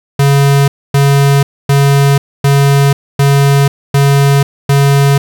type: tone bursts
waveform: square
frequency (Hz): 140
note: C#3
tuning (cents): +18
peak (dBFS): -6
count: 7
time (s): 0.19-5.18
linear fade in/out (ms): 5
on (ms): 490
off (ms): 260
effects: none